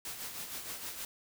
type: noise with tremolo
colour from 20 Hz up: white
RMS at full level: -40 dBFS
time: 0.05-1.05 s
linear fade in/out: 2 ms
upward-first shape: sine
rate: 6.4 Hz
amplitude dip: 50%
effects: none